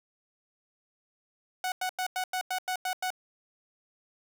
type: tone bursts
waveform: sawtooth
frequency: 740 Hz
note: F#5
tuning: in tune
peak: -25 dBFS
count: 9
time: 1.64-3.104 s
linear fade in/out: 2 ms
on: 80 ms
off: 93 ms
effects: 9-bit